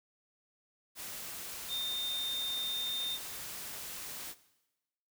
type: tone in noise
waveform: sine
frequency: 3636 Hz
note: A#7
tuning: 44 cents flat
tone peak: -33 dBFS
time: 1.68-3.19 s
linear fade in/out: 50 ms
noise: white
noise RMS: -43 dBFS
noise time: 0.95-4.35 s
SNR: +7 dB
effects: noise-tail reverb RT60 1.0 s tail -17 dB re dry